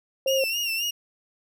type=tone; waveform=sine; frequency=535 Hz; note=C5; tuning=38 cents sharp; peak=-21 dBFS; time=0.26-0.44 s; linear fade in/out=2 ms
type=tone with vibrato; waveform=30% pulse; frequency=2765 Hz; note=F7; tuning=18 cents flat; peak=-22 dBFS; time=0.27-0.91 s; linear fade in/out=10 ms; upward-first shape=sine; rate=3.8 Hz; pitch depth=69 cents each way
effects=none